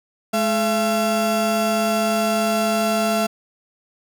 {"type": "tone pair together", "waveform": "35% pulse", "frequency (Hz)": [213.4, 675.8], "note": ["G#3", "E5"], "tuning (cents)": [47, 43], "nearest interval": "octave + minor sixth", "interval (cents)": 1996, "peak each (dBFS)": [-20, -18], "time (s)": [0.33, 3.27], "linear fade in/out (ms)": 10, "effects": []}